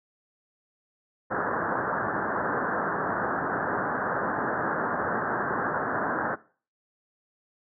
white low-pass noise, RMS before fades -28 dBFS, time 1.3-6.36 s, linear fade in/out 20 ms, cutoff 1700 Hz, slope 96 dB/octave, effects noise-tail reverb RT60 0.4 s tail -19 dB re dry + high-pass 150 Hz 12 dB/octave

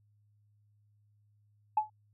sine tone with exponential decay, 857 Hz, A5, 46 cents flat, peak -20 dBFS, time 1.77-1.9 s, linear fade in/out 5 ms, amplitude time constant 28 ms, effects tanh soft clip ceiling -16 dBFS + added 104 Hz sine -65 dBFS peak until 2.13 s

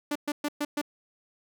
sawtooth tone bursts, 293.7 Hz, D4, in tune, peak -23 dBFS, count 5, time 0.11-0.815 s, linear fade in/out 5 ms, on 45 ms, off 120 ms, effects none

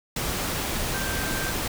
sine tone in noise, 1568 Hz, G6, in tune, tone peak -33 dBFS, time 0.94-1.52 s, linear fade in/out 5 ms, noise pink, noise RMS -28 dBFS, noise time 0.16-1.68 s, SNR -8 dB, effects none

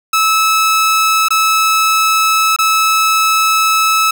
sawtooth tone with dropouts, 1302 Hz, E6, 22 cents flat, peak -6 dBFS, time 0.13-4.11 s, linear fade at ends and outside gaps 5 ms, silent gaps 1.285-1.305 / 2.563-2.587 s, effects none

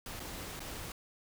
pink noise with dropouts, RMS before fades -43 dBFS, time 0.06-0.92 s, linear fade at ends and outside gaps 2 ms, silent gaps 0.196-0.201 / 0.595-0.603 s, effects none

